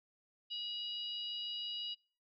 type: harmonic tone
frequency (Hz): 966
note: B5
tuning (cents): -39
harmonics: 3 / 4 / 5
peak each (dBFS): -40 / -45 / -47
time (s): 0.5-1.95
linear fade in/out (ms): 20
effects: noise-tail reverb RT60 0.4 s tail -24 dB re dry + MP3 48 kbps